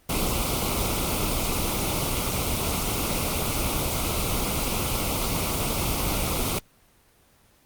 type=band-stop noise; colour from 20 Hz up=pink; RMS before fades=-25 dBFS; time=0.09-6.59 s; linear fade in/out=5 ms; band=1400 to 2100 Hz; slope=96 dB/octave; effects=pink hiss -59 dBFS RMS until 7.65 s + Opus 24 kbps